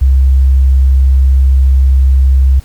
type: tone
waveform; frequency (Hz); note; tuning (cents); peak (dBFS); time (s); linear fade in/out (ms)
sine; 66.3; C2; +23; -4; 0.01-2.6; 10
effects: pink hiss -42 dBFS RMS until 2.64 s